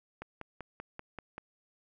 click train, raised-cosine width 0.5 ms, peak -26 dBFS, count 7, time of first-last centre 0.22-1.381 s, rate 5.17 Hz, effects none

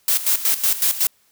blue noise with tremolo, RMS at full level -17 dBFS, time 0.08-1.07 s, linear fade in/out 2 ms, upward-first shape square, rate 5.4 Hz, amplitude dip 75%, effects white hiss -60 dBFS RMS until 1.31 s

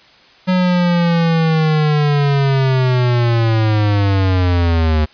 square linear sweep, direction down, 185 to 75.7 Hz, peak -12 dBFS, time 0.47-5.06 s, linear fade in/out 20 ms, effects white hiss -46 dBFS RMS until 5.13 s + resampled to 11025 Hz

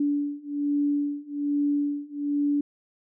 sine beating tone pair, 288.2 / 289.4 Hz, D4 / D4, -33 / -25 cents, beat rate 1.2 Hz, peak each -27 / -26 dBFS, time 0-2.61 s, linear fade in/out 5 ms, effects none

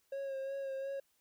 triangle tone with vibrato, 543 Hz, C#5, 36 cents flat, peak -35 dBFS, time 0.12-1 s, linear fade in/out 5 ms, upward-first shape sine, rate 2.8 Hz, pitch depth 27 cents each way, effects white hiss -75 dBFS RMS until 1.2 s

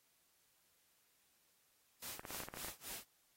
white noise with tremolo, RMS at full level -46 dBFS, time 2.02-3.04 s, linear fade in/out 5 ms, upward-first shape sine, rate 3.6 Hz, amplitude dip 95%
clicks, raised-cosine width 0.5 ms, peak -32 dBFS, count 11, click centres 2.195 / 2.252 / 2.306 / 2.347 / 2.403 / 2.435 / 2.486 / 2.539 / 2.572 / 2.647 / 2.684 s
effects white hiss -75 dBFS RMS until 3.36 s + AAC 48 kbps

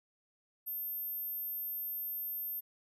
sine tone, 13290 Hz, G#9, in tune, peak -36 dBFS, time 0.66-2.61 s, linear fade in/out 20 ms, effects none

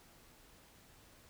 silence, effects pink hiss -62 dBFS RMS until 1.29 s

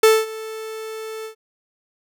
45% pulse tone with ADSR envelope, 440 Hz, A4, in tune, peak -8 dBFS, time 0.03-1.35 s, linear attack 5 ms, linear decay 220 ms, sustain -21 dB, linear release 100 ms, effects none

